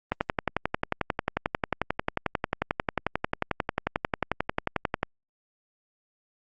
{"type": "click train", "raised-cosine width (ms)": 0.5, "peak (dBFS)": -9, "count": 56, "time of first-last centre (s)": [0.12, 5.031], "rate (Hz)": 11.2, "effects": ["Opus 32 kbps"]}